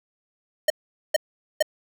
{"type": "tone bursts", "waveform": "square", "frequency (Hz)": 615, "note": "D#5", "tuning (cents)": -20, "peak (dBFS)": -16, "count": 3, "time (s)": [0.68, 1.626], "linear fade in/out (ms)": 5, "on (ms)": 22, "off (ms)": 440, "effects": []}